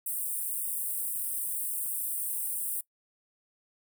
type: high-pass noise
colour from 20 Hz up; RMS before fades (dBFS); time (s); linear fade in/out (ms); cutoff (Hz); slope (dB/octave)
pink; -33; 0.06-2.81; 5; 8400; 96
effects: noise-tail reverb RT60 0.1 s tail -21 dB re dry

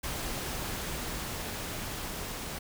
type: noise with level ramp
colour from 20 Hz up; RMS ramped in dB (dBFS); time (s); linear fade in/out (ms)
pink; -35 to -38; 0.03-2.59; 10
effects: none

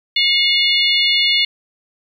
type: harmonic tone with a mistuned harmonic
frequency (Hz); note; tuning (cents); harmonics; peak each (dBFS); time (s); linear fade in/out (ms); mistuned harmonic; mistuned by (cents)
720; F#5; -47; 3 / 4 / 5 / 6; -18 / -18 / -18 / -18; 0.16-1.45; 5; 5; -41
effects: 8-bit

